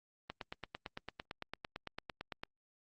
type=click train; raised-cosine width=0.3 ms; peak=-25 dBFS; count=20; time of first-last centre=0.3-2.435 s; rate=8.9 Hz; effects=Opus 32 kbps